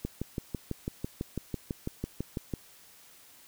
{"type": "click train", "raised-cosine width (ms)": 3, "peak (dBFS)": -19, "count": 16, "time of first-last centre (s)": [0.05, 2.538], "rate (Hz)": 6.03, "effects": ["white hiss -56 dBFS RMS until 3.47 s"]}